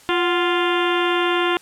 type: harmonic tone with a mistuned harmonic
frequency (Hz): 349.2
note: F4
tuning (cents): 0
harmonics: 1 / 2 / 3 / 4 / 5 / 6 / 7 / 8 / 9 / 10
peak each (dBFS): -20 / -27 / -24 / -26 / -29 / -31 / -33 / -28 / -32 / -32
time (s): 0.09-1.57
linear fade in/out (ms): 0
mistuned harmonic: 2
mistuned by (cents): +84
effects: white hiss -48 dBFS RMS until 1.61 s + low-pass 10000 Hz 12 dB/octave